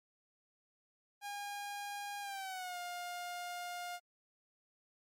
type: tone with pitch glide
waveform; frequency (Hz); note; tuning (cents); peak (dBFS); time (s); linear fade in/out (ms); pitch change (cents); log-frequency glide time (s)
sawtooth; 813 to 707.8; G#5 to F5; -37 to +23; -37; 1.21-4; 50; -240; 2.21-2.78
effects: MP3 64 kbps